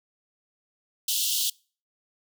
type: high-pass noise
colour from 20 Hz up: pink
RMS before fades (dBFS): -26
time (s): 1.08-1.5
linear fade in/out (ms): 5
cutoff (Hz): 2900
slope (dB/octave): 96
effects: noise-tail reverb RT60 0.4 s tail -26 dB re dry